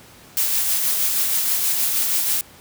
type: noise with tremolo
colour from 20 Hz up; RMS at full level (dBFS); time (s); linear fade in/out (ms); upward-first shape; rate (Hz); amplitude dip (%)
blue; -19; 0.37-2.41; 0; sine; 6.3; 30
effects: pink hiss -46 dBFS RMS until 2.6 s + high-pass 60 Hz 12 dB/octave